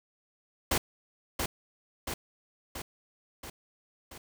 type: noise with echo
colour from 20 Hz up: pink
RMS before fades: -27 dBFS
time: 0.71-0.78 s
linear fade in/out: 5 ms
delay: 680 ms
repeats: 5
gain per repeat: -4 dB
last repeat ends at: 4.18 s
effects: none